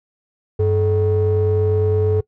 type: ring-modulated tone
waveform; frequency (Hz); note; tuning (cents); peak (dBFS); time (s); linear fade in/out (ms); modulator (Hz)
triangle; 167.2; E3; +25; -8; 0.59-2.21; 10; 263
effects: noise-tail reverb RT60 0.1 s tail -22 dB re dry + tanh soft clip ceiling -7 dBFS